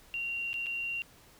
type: tone with dropouts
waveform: sine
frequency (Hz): 2761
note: F7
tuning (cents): -20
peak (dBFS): -32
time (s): 0.14-1.02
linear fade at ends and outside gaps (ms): 0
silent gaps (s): 0.531-0.541 / 0.661-0.667
effects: pink hiss -58 dBFS RMS until 1.39 s